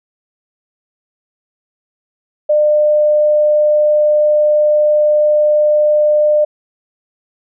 sine tone, 601 Hz, D5, 40 cents sharp, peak -8 dBFS, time 2.49-6.45 s, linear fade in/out 10 ms, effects none

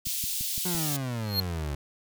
white high-pass noise, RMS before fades -31 dBFS, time 0.05-0.97 s, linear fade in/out 10 ms, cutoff 3000 Hz, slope 24 dB/octave
click train, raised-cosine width 5 ms, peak -27 dBFS, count 5, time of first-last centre 0.07-0.749 s, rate 5.89 Hz
30% pulse exponential sweep, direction down, 184.7 to 69.3 Hz, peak -27 dBFS, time 0.65-1.75 s, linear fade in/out 5 ms
square tone with exponential growth, 4242 Hz, C8, 23 cents sharp, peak -21 dBFS, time 1.22-1.4 s, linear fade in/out 2 ms, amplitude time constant 39 ms
effects none

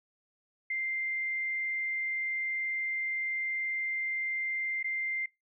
sine tone with dropouts, 2093 Hz, C7, in tune, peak -30 dBFS, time 0.7-5.26 s, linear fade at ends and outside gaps 5 ms, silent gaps 4.829-4.842 s, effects noise-tail reverb RT60 0.2 s tail -22 dB re dry

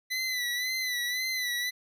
25% pulse tone with vibrato, 1998 Hz, B6, 20 cents sharp, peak -25 dBFS, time 0.1-1.71 s, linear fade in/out 20 ms, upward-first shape sine, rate 1.9 Hz, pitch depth 57 cents each way, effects none

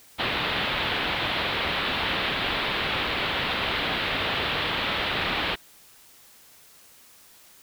white low-pass noise, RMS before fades -27 dBFS, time 0.18-5.56 s, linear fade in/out 20 ms, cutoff 3800 Hz, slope 48 dB/octave, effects white hiss -53 dBFS RMS until 7.62 s

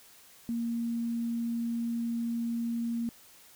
sine tone, 233.1 Hz, A#3, in tune, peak -29 dBFS, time 0.49-3.09 s, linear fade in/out 0 ms, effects white hiss -56 dBFS RMS until 3.55 s

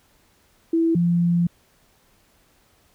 sine tone pair in turn, 329.6 / 172.35 Hz, E4 / F3, 0 / -23 cents, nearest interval major seventh, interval 1123 cents, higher first, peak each -16 dBFS, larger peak neither, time 0.73-0.95 / 0.95-1.47 s, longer second, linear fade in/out 5 ms, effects pink hiss -60 dBFS RMS until 2.94 s

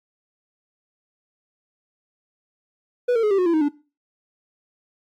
triangle tone with pitch steps, 491.1 / 455.6 / 422.6 / 392 / 363.7 / 337.4 / 313 / 290.3 Hz, B4 / A#4 / G#4 / G4 / F#4 / E4 / D#4 / D4, -10 / -40 / +30 / 0 / -30 / +40 / +10 / -20 cents, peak -14 dBFS, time 3.08-3.688 s, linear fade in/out 10 ms, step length 76 ms, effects noise-tail reverb RT60 0.3 s tail -18 dB re dry + AAC 64 kbps

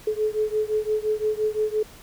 sine beating tone pair, 426.7 / 432.5 Hz, G#4 / A4, +47 / -30 cents, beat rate 5.8 Hz, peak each -24 / -25 dBFS, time 0.07-1.83 s, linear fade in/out 5 ms, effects pink hiss -47 dBFS RMS until 2.02 s

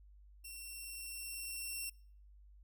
5% pulse tone with level ramp, 2718 Hz, F7, 48 cents flat, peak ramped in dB -38 to -30 dBFS, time 0.44-1.9 s, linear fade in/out 10 ms, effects noise-tail reverb RT60 0.5 s tail -24 dB re dry + added 50 Hz sine -57 dBFS peak until 2.63 s

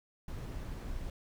brown noise, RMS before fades -40 dBFS, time 0.28-1.1 s, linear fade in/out 2 ms, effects none

